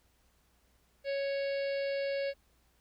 harmonic tone, 554.4 Hz, C#5, in tune, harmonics 1 / 3 / 4 / 5 / 6 / 7 / 8 / 9, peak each -31 / -45 / -45 / -48 / -56 / -55 / -49 / -55 dBFS, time 1.04-2.34 s, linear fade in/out 50 ms, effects added 60 Hz sine -70 dBFS peak until 2.8 s + pink hiss -71 dBFS RMS until 2.8 s

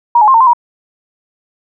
sine tone with pitch steps, 949 / 849 / 1059 / 910 / 1039 / 954 Hz, A#5 / G#5 / C6 / A#5 / C6 / A#5, +31 / +38 / +21 / -42 / -12 / +40 cents, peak -4 dBFS, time 0.15-0.534 s, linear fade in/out 5 ms, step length 64 ms, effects none

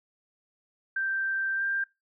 sine tone with pitch glide, 1568 to 1587.1 Hz, G6 to G6, 0 to +21 cents, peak -26 dBFS, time 0.96-1.84 s, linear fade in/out 5 ms, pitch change +21 cents, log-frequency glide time 1.55-1.63 s, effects noise-tail reverb RT60 0.2 s tail -20 dB re dry

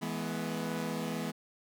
sawtooth chord, E major, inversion none, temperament equal with one note detuned, 164.81 / 211.5 / 246.9 Hz, E3 / G#3 / B3, 0 / +32 / 0 cents, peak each -34 dBFS, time 0.01-1.32 s, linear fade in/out 20 ms, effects none

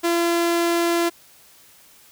sawtooth tone, 340.7 Hz, F4, 43 cents flat, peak -14 dBFS, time 0.03-1.1 s, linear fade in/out 20 ms, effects white hiss -51 dBFS RMS until 2.11 s

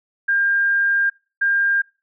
sine tone bursts at uneven times, 1603 Hz, G6, 38 cents sharp, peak -15 dBFS, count 2, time 0.28-1.1 / 1.41-1.82 s, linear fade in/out 10 ms, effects noise-tail reverb RT60 0.3 s tail -22 dB re dry

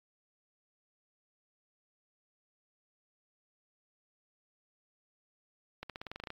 accelerating click train, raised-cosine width 0.3 ms, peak -25 dBFS, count 11, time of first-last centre 5.83-6.304 s, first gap 67 ms, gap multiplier 0.92, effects AAC 32 kbps

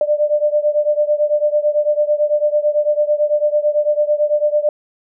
sine beating tone pair, 593 / 602 Hz, D5 / D5, +17 / +43 cents, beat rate 9 Hz, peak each -15 / -17 dBFS, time 0.01-4.69 s, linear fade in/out 2 ms, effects none

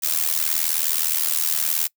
blue noise with amplitude modulation, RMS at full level -18 dBFS, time 0.02-1.88 s, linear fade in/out 20 ms, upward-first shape sine, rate 79.2 Hz, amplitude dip 90%, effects noise-tail reverb RT60 0.1 s tail -24 dB re dry

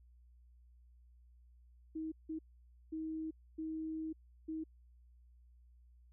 sine tone bursts at uneven times, 317.2 Hz, D#4, 33 cents sharp, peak -38 dBFS, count 5, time 1.95-2.12 / 2.29-2.39 / 2.92-3.31 / 3.58-4.13 / 4.48-4.64 s, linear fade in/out 10 ms, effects added 60 Hz sine -60 dBFS peak until 6.12 s

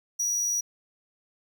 square tone, 5800 Hz, F#8, 35 cents flat, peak -25 dBFS, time 0.19-0.61 s, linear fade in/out 10 ms, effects none

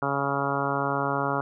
harmonic tone, 139.6 Hz, C#3, 13 cents sharp, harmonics 1 / 2 / 3 / 4 / 5 / 6 / 7 / 8 / 9 / 10, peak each -33 / -33 / -33 / -33 / -33 / -33 / -33 / -33 / -33 / -33 dBFS, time 0.02-1.41 s, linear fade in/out 2 ms, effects none

